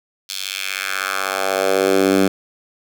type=tone with high-pass filter sweep; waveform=10% pulse; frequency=96.2 Hz; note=G2; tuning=32 cents flat; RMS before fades=-19 dBFS; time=0.29-2.28 s; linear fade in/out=5 ms; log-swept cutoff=4100 to 220 Hz; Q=1.8; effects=none